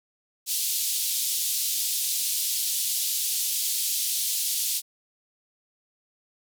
white band-pass noise, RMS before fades -27 dBFS, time 0.46-4.82 s, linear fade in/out 50 ms, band 3300 to 15000 Hz, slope 24 dB/octave, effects none

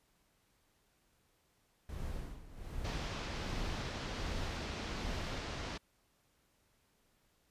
brown noise with tremolo, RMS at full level -40 dBFS, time 1.89-5.39 s, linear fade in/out 2 ms, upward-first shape sine, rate 1.3 Hz, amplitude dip 80%
pink low-pass noise, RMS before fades -42 dBFS, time 2.84-5.78 s, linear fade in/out 10 ms, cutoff 5600 Hz, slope 24 dB/octave
effects pink hiss -74 dBFS RMS until 7.5 s + resampled to 32000 Hz

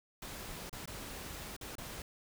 pink noise with dropouts, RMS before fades -45 dBFS, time 0.22-2.02 s, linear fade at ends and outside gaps 2 ms, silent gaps 0.695-0.728 / 0.857-0.875 / 1.565-1.611 / 1.754-1.782 s, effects none

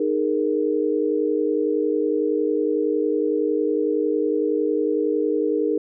sine chord, D# suspended fourth, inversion none, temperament equal with one note detuned, 308.1 / 415.3 / 466.2 Hz, D#4 / G#4 / A#4, -17 / 0 / 0 cents, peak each -23 / -23 / -23 dBFS, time 0-5.78 s, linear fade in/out 5 ms, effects none

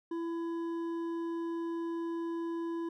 sine tone with hard clipping, 334.4 Hz, E4, 25 cents sharp, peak -35 dBFS, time 0.11-2.89 s, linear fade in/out 5 ms, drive 7 dB, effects none

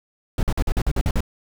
brown noise bursts, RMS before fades -19 dBFS, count 9, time 0.38-1.206 s, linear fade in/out 2 ms, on 50 ms, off 47 ms, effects none

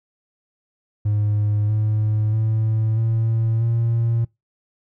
triangle tone with pitch steps, 104.6 / 107.29 / 110.05 / 112.89 / 115.79 Hz, G#2 / A2 / A2 / A2 / A#2, +13 / -43 / +1 / +45 / -11 cents, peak -14 dBFS, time 1.05-4.25 s, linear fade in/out 10 ms, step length 640 ms, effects noise-tail reverb RT60 0.2 s tail -25 dB re dry + tanh soft clip ceiling -11 dBFS

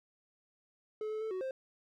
triangle tone with pitch steps, 430.1 / 433 / 440.4 / 372.9 / 526 Hz, A4 / A4 / A4 / F#4 / C5, -39 / -28 / +2 / +14 / +9 cents, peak -33 dBFS, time 1.01-1.51 s, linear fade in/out 2 ms, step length 100 ms, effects none

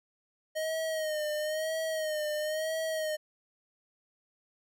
square tone with vibrato, 622.3 Hz, D#5, in tune, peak -31 dBFS, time 0.55-3.17 s, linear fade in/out 20 ms, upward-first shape sine, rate 1 Hz, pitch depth 56 cents each way, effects none

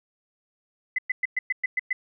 sine tone bursts, 2019 Hz, B6, 38 cents sharp, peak -21 dBFS, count 8, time 0.96-1.93 s, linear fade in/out 5 ms, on 25 ms, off 110 ms, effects none

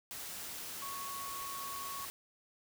sine tone in noise, 1108.7 Hz, C#6, in tune, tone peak -42 dBFS, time 0.82-2.05 s, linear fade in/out 0 ms, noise white, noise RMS -44 dBFS, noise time 0.11-2.1 s, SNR -1 dB, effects none

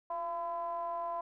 triangle ring-modulated tone, 164.81 Hz, E3, in tune, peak -29 dBFS, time 0.1-1.21 s, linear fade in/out 5 ms, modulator 848 Hz, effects none

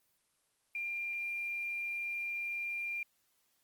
sine tone with quantisation, 2391 Hz, D7, 30 cents sharp, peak -35 dBFS, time 0.75-3.03 s, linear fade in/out 2 ms, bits 10, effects white hiss -75 dBFS RMS until 3.63 s + Opus 24 kbps

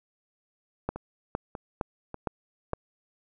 two click trains, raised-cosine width 1 ms, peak -14 / -22 dBFS, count 5 / 4, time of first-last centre 0.89-2.733 / 0.96-2.735 s, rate 2.17 / 1.69 Hz, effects none

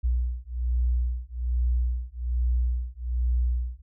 sine beating tone pair, 60.2 / 61.4 Hz, B1 / B1, -44 / -9 cents, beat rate 1.2 Hz, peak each -26 / -26 dBFS, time 0.03-3.82 s, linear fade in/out 20 ms, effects none

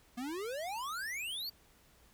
square exponential sweep, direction up, 233.1 to 4699 Hz, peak -38 dBFS, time 0.17-1.5 s, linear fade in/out 10 ms, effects added 60 Hz sine -70 dBFS peak until 2.13 s + pink hiss -65 dBFS RMS until 2.13 s

